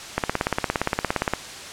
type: click train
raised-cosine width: 0.5 ms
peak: -5 dBFS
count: 21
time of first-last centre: 0.18-1.336 s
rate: 17.3 Hz
effects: white hiss -36 dBFS RMS until 1.72 s + low-pass 7000 Hz 12 dB/octave